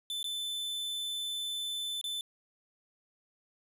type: tone with dropouts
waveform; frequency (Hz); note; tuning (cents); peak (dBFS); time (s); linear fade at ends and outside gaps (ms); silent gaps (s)
45% pulse; 3520; A7; 0; -34; 0.1-2.21; 1; 0.229-0.242 / 2.013-2.041
effects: resampled to 32000 Hz